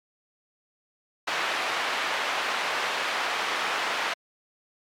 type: band-pass noise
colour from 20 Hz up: pink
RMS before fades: -28 dBFS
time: 1.27-4.14 s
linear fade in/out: 10 ms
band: 820 to 3100 Hz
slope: 12 dB/octave
effects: MP3 96 kbps